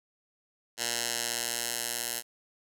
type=tone with band-pass filter sweep; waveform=10% pulse; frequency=118.5 Hz; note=A#2; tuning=29 cents sharp; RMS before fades=-33 dBFS; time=0.77-2.23 s; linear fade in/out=50 ms; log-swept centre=6800 to 11000 Hz; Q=0.83; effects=none